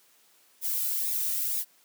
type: noise with flanger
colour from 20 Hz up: violet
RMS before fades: -29 dBFS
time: 0.61-1.65 s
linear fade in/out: 50 ms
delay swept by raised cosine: 0.66 to 1.86 ms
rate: 2.1 Hz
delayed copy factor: -0.55
effects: white hiss -62 dBFS RMS until 1.84 s + high-pass 200 Hz 12 dB/octave